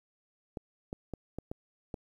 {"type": "clicks", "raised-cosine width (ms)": 2, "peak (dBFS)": -24, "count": 6, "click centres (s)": [0.572, 0.929, 1.137, 1.386, 1.515, 1.942], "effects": ["10-bit"]}